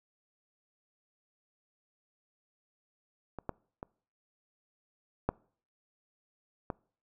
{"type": "clicks", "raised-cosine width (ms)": 1, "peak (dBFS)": [-26, -19, -26, -13, -20], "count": 5, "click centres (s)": [3.387, 3.493, 3.829, 5.29, 6.702], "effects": ["noise-tail reverb RT60 0.5 s tail -25 dB re dry"]}